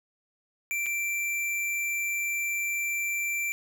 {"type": "tone with dropouts", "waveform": "square", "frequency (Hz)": 2349, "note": "D7", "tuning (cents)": 0, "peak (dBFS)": -28, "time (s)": [0.71, 3.52], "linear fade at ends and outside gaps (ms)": 0, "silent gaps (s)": [0.86, 0.865], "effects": []}